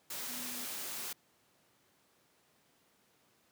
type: tone in noise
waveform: sine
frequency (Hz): 246.9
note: B3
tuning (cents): 0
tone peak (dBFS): -48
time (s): 0.29-0.65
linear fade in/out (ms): 5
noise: white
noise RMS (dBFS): -41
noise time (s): 0.1-1.13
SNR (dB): -10
effects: pink hiss -70 dBFS RMS until 3.51 s + high-pass 150 Hz 12 dB/octave